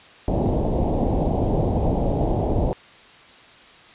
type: low-pass noise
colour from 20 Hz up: pink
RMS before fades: -21 dBFS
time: 0.28-2.73 s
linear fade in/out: 0 ms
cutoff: 820 Hz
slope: 48 dB/octave
effects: white hiss -47 dBFS RMS until 3.94 s + resampled to 8000 Hz